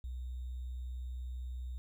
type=tone with sample-and-hold; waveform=sine; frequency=62.4 Hz; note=B1; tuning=19 cents sharp; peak=-38 dBFS; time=0.04-1.78 s; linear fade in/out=0 ms; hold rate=3675 Hz; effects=none